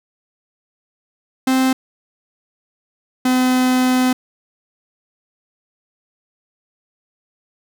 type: tone pair in turn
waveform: 45% pulse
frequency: 260.9 / 254.5 Hz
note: C4 / C4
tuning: -5 / -48 cents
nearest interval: unison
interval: 43 cents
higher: first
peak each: -13 dBFS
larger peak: neither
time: 1.47-1.73 / 3.25-4.13 s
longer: second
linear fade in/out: 5 ms
effects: none